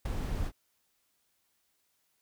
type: noise with ADSR envelope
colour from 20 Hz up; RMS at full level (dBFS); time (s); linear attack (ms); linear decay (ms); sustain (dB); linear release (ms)
brown; -28; 0.05-0.52; 9; 6; -5; 59
effects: white hiss -75 dBFS RMS until 2.21 s